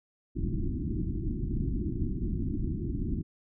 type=low-pass noise; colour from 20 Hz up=pink; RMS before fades=-31 dBFS; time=0.35-3.23 s; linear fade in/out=20 ms; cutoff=360 Hz; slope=96 dB/octave; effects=none